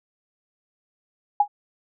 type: tone with exponential decay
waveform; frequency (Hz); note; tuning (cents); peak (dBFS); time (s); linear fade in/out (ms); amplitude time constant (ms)
sine; 824; G#5; -14; -10; 1.4-1.48; 5; 17
effects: none